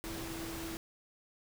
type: tone in noise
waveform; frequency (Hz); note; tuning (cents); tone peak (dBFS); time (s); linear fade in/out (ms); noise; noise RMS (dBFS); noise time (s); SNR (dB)
sine; 329.6; E4; 0; -42; 0.04-0.77; 0; pink; -43; 0.04-0.77; -2
effects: none